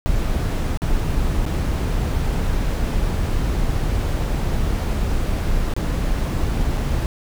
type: noise with dropouts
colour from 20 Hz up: brown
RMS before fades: -20 dBFS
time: 0.06-7.06 s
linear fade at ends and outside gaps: 0 ms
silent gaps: 0.774-0.819 / 1.454-1.463 / 5.738-5.765 / 6.772-6.776 s
effects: none